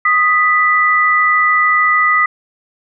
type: tone pair together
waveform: sine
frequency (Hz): 1244.5 / 1975.5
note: D#6 / B6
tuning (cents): 0 / 0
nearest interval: minor sixth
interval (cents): 800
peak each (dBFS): -12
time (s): 0.05-2.26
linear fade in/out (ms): 5
effects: none